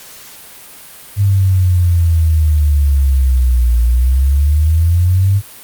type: exponential two-way sweep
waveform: sine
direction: down then up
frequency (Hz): 101.1 to 58.2 to 101.1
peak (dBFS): -8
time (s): 1.16-5.42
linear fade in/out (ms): 50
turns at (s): 3.81
effects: white hiss -36 dBFS RMS until 5.63 s + Opus 48 kbps